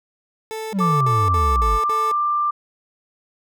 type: tone bursts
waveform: 30% pulse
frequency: 440 Hz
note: A4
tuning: in tune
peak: -24 dBFS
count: 6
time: 0.51-2.115 s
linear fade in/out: 0 ms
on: 220 ms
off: 57 ms
type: exponential sweep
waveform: triangle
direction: down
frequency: 207.7 to 45.28 Hz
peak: -16 dBFS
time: 0.72-1.8 s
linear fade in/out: 50 ms
type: tone with pitch glide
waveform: sine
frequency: 1174.7 to 1185.6 Hz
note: D6 to D6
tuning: 0 to +16 cents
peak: -17 dBFS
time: 0.8-2.51 s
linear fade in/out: 10 ms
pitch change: +16 cents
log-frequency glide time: 1.63-1.72 s
effects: none